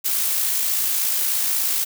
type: noise with amplitude modulation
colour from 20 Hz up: blue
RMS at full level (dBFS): -20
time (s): 0.04-1.85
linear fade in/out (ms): 20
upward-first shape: sine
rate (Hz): 56.5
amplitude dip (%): 30
effects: none